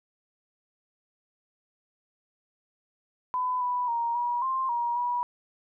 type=tone with pitch steps; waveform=sine; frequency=1004 / 987 / 936 / 963 / 1052 / 950 / 971 Hz; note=B5 / B5 / A#5 / B5 / C6 / A#5 / B5; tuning=+28 / -1 / +7 / -44 / +9 / +33 / -30 cents; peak=-25 dBFS; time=3.34-5.23 s; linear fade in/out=0 ms; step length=270 ms; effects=none